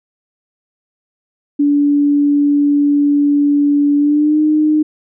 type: tone with pitch glide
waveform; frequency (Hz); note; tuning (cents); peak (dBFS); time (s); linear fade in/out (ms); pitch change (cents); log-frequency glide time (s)
sine; 288.5 to 305.7; D4 to D#4; -31 to -30; -9; 1.59-4.83; 10; +101; 3.97-4.39
effects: none